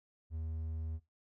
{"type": "tone", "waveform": "triangle", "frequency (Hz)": 79.9, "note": "D#2", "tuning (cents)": 47, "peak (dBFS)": -35, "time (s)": [0.3, 1], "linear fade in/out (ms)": 50, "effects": ["noise-tail reverb RT60 0.2 s tail -17 dB re dry"]}